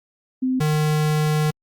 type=tone pair in turn; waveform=sine / square; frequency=257.8 / 152.71 Hz; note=C4 / D#3; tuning=-26 / -32 cents; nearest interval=major sixth; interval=906 cents; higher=first; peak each=-18 dBFS; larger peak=neither; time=0.42-0.6 / 0.6-1.51 s; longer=second; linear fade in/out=10 ms; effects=Opus 32 kbps